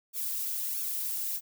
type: noise with flanger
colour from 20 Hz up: violet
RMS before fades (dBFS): -33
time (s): 0.13-1.41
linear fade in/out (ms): 50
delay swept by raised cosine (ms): 0.98 to 3.38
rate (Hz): 1.5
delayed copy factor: -0.85
effects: none